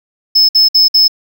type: tone bursts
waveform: triangle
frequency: 5220 Hz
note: E8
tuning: 18 cents flat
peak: -4 dBFS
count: 4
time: 0.35-1.081 s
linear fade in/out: 10 ms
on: 140 ms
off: 57 ms
effects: none